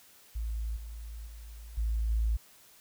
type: tone with level steps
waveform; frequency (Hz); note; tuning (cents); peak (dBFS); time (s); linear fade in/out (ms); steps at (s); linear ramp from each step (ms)
sine; 55.4; A1; +13; -31 / -39 / -43 / -27 / -25; 0.35-2.37; 10; 0.76 / 1.26 / 1.77 / 2.09; 10
effects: white hiss -58 dBFS RMS until 2.8 s